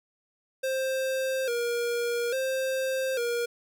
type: tone with vibrato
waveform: square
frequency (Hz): 500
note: B4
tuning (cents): +21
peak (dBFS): -27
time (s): 0.63-3.46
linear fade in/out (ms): 10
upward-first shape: square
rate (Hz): 0.59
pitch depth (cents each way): 90
effects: none